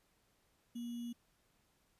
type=tone with sample-and-hold; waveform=sine; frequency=237.4 Hz; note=A#3; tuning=32 cents sharp; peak=-40 dBFS; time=0.75-1.13 s; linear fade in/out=10 ms; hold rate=3150 Hz; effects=pink hiss -75 dBFS RMS until 1.99 s + resampled to 32000 Hz